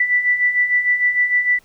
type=beating tone pair; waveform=sine; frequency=1969 / 1975.6 Hz; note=B6 / B6; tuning=-6 / 0 cents; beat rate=6.6 Hz; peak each=-21 / -15 dBFS; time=0-1.59 s; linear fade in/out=5 ms; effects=pink hiss -55 dBFS RMS until 1.64 s